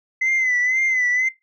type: tone with vibrato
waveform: sine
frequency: 2032 Hz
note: B6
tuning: 49 cents sharp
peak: -15 dBFS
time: 0.21-1.29 s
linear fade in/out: 10 ms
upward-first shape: sine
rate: 2 Hz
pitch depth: 63 cents each way
effects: noise-tail reverb RT60 0.2 s tail -19 dB re dry + tanh soft clip ceiling -14 dBFS